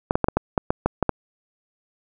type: clicks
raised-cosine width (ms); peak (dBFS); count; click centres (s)
1; -4; 10; 0.109 / 0.155 / 0.243 / 0.285 / 0.37 / 0.578 / 0.705 / 0.86 / 1.027 / 1.093
effects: none